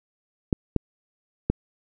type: clicks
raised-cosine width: 3 ms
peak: -7 dBFS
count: 3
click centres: 0.528 / 0.763 / 1.5 s
effects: none